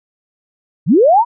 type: linear sweep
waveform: sine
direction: up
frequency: 116.3 to 987.8 Hz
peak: -6 dBFS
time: 0.86-1.25 s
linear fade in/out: 50 ms
effects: none